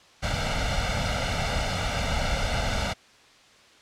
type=noise with comb filter; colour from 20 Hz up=pink; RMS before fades=-26 dBFS; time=0.22-2.94 s; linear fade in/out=20 ms; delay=1.4 ms; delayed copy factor=+0.8; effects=white hiss -54 dBFS RMS until 3.81 s + low-pass 5000 Hz 12 dB/octave